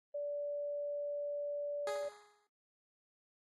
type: tone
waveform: sine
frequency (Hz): 580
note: D5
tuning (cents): -22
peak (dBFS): -36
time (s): 0.14-2.09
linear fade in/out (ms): 10
type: tone with exponential decay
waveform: 15% pulse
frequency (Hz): 415.7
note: G#4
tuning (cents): +2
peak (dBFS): -31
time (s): 1.87-2.47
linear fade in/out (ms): 2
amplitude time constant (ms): 130
effects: noise-tail reverb RT60 0.3 s tail -22 dB re dry + AAC 32 kbps